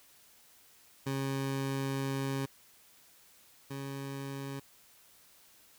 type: tone pair in turn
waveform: 20% pulse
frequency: 136 / 137.58 Hz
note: C#3 / C#3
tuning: -33 / -13 cents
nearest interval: unison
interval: 20 cents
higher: second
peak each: -27 / -33 dBFS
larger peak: first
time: 1.06-2.46 / 3.7-4.6 s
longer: first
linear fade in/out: 10 ms
effects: white hiss -61 dBFS RMS until 5.78 s